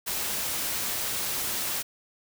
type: noise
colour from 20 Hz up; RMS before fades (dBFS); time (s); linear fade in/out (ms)
white; -30; 0.06-1.83; 20
effects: none